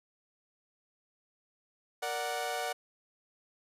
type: chord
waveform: sawtooth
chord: Bb augmented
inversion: none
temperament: equal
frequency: 466.2 / 587.3 / 740 Hz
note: Bb4 / D5 / F#5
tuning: 0 / 0 / 0 cents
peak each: -36 / -35 / -31 dBFS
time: 2.02-2.73 s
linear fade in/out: 10 ms
effects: resampled to 32000 Hz